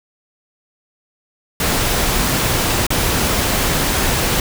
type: noise with dropouts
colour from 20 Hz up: pink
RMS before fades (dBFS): -17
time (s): 1.6-4.4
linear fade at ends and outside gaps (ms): 2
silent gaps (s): 2.867-2.904
effects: none